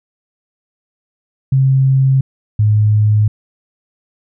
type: tone pair in turn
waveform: sine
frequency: 133.7 / 106.12 Hz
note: C3 / G#2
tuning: +38 / +38 cents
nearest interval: major third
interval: 400 cents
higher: first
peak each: -8 dBFS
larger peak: neither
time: 1.52-2.21 / 2.59-3.28 s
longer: neither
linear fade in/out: 5 ms
effects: none